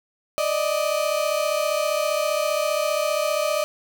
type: tone pair together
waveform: 35% pulse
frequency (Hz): 590 / 625.1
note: D5 / D#5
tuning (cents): +8 / +8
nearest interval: minor second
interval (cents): 100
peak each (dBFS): -22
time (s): 0.38-3.64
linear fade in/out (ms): 0
effects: none